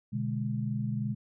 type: chord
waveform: sine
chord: G# diminished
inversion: first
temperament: equal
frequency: 123.47 / 146.83 / 207.7 Hz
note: B2 / D3 / G#3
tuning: 0 / 0 / 0 cents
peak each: -32 / -36 / -33 dBFS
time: 0.12-1.15 s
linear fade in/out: 20 ms
effects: none